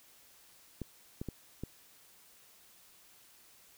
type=clicks; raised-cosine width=3 ms; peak=-25 dBFS; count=4; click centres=0.817 / 1.215 / 1.287 / 1.636 s; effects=white hiss -61 dBFS RMS until 3.77 s